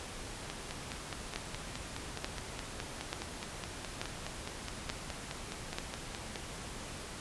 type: two click trains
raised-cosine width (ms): 0.2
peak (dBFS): -17 / -21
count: 6 / 29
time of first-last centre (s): 1.36-5.785 / 0.5-6.358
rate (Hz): 1.13 / 4.78
effects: pink hiss -44 dBFS RMS until 7.2 s + resampled to 24000 Hz